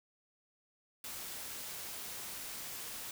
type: noise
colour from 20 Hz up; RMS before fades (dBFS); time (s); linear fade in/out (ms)
white; -44; 1.04-3.11; 2
effects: none